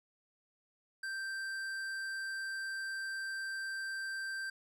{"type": "tone with tanh clipping", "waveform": "triangle", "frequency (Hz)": 1568, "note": "G6", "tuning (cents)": 0, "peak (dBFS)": -39, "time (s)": [1.03, 4.5], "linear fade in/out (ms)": 5, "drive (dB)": 17, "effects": []}